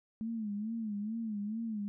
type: tone with vibrato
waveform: sine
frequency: 216.2 Hz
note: A3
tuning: 30 cents flat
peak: -34 dBFS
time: 0.21-1.88 s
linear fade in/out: 0 ms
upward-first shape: sine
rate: 2.3 Hz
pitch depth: 110 cents each way
effects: none